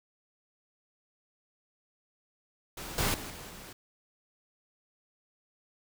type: noise with level steps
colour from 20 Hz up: pink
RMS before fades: -41 / -29 / -41 / -45 / -47 dBFS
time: 2.77-3.73 s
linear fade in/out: 5 ms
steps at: 2.98 / 3.14 / 3.3 / 3.49 s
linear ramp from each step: 2 ms
effects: none